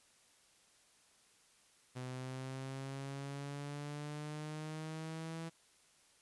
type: exponential sweep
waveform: sawtooth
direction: up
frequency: 126.4 to 165.1 Hz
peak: -38 dBFS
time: 1.95-5.5 s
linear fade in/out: 20 ms
effects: white hiss -68 dBFS RMS until 6.21 s + resampled to 24000 Hz